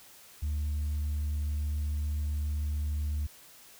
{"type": "tone with tanh clipping", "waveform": "sine", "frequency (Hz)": 74.4, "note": "D2", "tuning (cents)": 23, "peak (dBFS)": -29, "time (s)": [0.42, 3.27], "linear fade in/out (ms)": 10, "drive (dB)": 1, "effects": ["white hiss -54 dBFS RMS until 3.79 s"]}